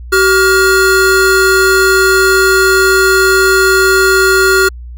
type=tone pair together; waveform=square; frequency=381.2 / 1417 Hz; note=G4 / F6; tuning=-48 / +25 cents; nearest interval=octave + major seventh; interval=2273 cents; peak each=-10 dBFS; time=0.12-4.69 s; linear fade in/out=10 ms; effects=added 60 Hz sine -25 dBFS peak until 4.97 s

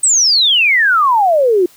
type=exponential sweep; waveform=sine; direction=down; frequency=8372 to 342.5 Hz; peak=-8 dBFS; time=0.03-1.66 s; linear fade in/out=5 ms; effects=white hiss -46 dBFS RMS until 1.76 s

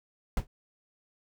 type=noise with exponential decay; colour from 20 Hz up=brown; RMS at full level=-21 dBFS; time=0.37-0.47 s; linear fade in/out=2 ms; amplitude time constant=20 ms; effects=none

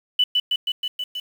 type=tone with echo; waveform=sine; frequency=2979 Hz; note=F#7; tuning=11 cents sharp; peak=-14 dBFS; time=0.19-0.24 s; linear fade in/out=5 ms; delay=160 ms; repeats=6; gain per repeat=-2 dB; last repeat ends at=1.2 s; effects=7-bit

